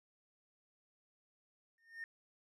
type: tone with exponential growth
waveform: triangle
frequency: 1828 Hz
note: A#6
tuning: 34 cents flat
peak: -36 dBFS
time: 1.78-2.04 s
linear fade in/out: 1 ms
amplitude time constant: 56 ms
effects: tanh soft clip ceiling -38 dBFS + resampled to 32000 Hz